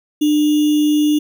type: tone with sample-and-hold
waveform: sine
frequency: 299.6 Hz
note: D4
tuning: 35 cents sharp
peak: -11 dBFS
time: 0.21-1.19 s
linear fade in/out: 10 ms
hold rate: 3150 Hz
effects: none